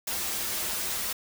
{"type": "noise with comb filter", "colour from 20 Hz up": "white", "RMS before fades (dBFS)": -31, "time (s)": [0.07, 1.13], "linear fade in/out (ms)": 5, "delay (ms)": 7.1, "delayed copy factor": -1, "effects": []}